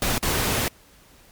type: noise with dropouts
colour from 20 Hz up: pink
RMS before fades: -23 dBFS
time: 0.02-0.68 s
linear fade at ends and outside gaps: 1 ms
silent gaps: 0.18-0.228 s
effects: pink hiss -53 dBFS RMS until 1.31 s + MP3 96 kbps